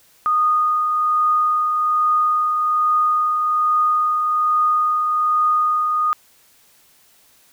sine tone with tremolo, 1233 Hz, D#6, 16 cents flat, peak -13 dBFS, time 0.26-6.13 s, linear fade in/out 0 ms, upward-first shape triangle, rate 1.2 Hz, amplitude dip 35%, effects white hiss -54 dBFS RMS until 7.52 s

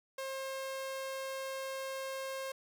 sawtooth tone, 534 Hz, C5, 35 cents sharp, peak -34 dBFS, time 0.18-2.52 s, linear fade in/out 5 ms, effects none

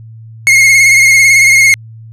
45% pulse tone with vibrato, 2156 Hz, C#7, 49 cents flat, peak -3 dBFS, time 0.47-1.74 s, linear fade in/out 0 ms, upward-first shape sine, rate 18 Hz, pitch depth 44 cents each way, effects added 112 Hz sine -29 dBFS peak until 2.12 s + low-pass 10000 Hz 12 dB/octave

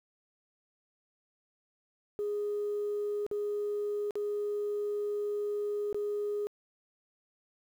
sine tone with dropouts, 413.6 Hz, G#4, 7 cents flat, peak -29 dBFS, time 2.19-6.47 s, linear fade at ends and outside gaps 0 ms, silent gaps 3.265-3.313 / 4.108-4.155 / 5.928-5.945 s, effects tanh soft clip ceiling -27 dBFS + 10-bit

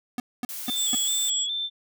square tone bursts, 245.9 Hz, B3, 7 cents flat, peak -27 dBFS, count 4, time 0.18-0.95 s, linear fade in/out 2 ms, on 20 ms, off 230 ms
blue noise, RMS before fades -35 dBFS, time 0.49-1.3 s, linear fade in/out 0 ms
sine tone with vibrato, 3459 Hz, A7, 30 cents flat, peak -26 dBFS, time 0.66-1.7 s, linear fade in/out 50 ms, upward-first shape square, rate 2.4 Hz, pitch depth 47 cents each way
sine tone, 7720 Hz, B8, 40 cents flat, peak -25 dBFS, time 0.75-1.47 s, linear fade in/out 50 ms
effects none

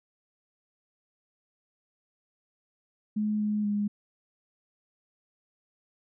sine tone with pitch steps, 211.8 / 210.3 / 206.1 Hz, G#3 / G#3 / G#3, +34 / +22 / -13 cents, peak -25 dBFS, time 3.16-3.88 s, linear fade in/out 10 ms, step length 240 ms, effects none

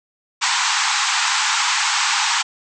pink band-pass noise, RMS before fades -19 dBFS, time 0.41-2.43 s, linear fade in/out 20 ms, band 810 to 8000 Hz, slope 96 dB/octave, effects none

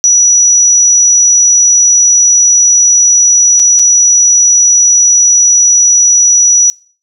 sine tone with dropouts, 5870 Hz, F#8, 15 cents flat, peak -3 dBFS, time 0.04-6.7 s, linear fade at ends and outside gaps 0 ms, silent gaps 3.594-3.598 / 3.791-3.795 s, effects noise-tail reverb RT60 0.4 s tail -23 dB re dry

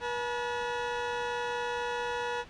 20% pulse tone pair together, 482.3 / 860 Hz, B4 / A5, -41 / -40 cents, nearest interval minor seventh, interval 1001 cents, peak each -27 / -32 dBFS, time 0-2.45 s, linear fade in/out 50 ms, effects pink hiss -51 dBFS RMS until 2.49 s + low-pass 4000 Hz 12 dB/octave

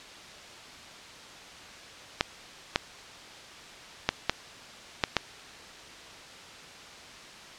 clicks, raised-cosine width 0.2 ms, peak -4 dBFS, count 6, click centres 2.209 / 2.759 / 4.09 / 4.296 / 5.038 / 5.167 s, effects white hiss -46 dBFS RMS until 7.58 s + low-pass 5000 Hz 12 dB/octave

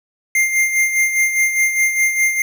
square tone with tremolo, 2105 Hz, C7, 10 cents sharp, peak -12 dBFS, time 0.35-2.42 s, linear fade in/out 2 ms, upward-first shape sine, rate 4.9 Hz, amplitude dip 60%, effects none

